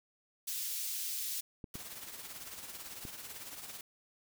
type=high-pass noise; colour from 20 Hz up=white; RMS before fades=-38 dBFS; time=0.47-1.41 s; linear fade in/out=10 ms; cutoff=3500 Hz; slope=12 dB/octave
type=clicks; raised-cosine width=3 ms; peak=-31 dBFS; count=3; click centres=1.642 / 1.755 / 3.052 s
type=noise with tremolo; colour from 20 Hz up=white; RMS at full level=-44 dBFS; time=1.74-3.81 s; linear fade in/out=2 ms; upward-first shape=triangle; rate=18 Hz; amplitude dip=60%
effects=none